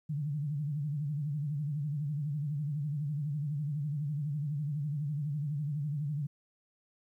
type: tone with vibrato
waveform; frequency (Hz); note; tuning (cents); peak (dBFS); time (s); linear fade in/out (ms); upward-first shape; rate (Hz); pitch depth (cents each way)
sine; 146.83; D3; 0; -31; 0.09-6.27; 10; sine; 12; 110
effects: 12-bit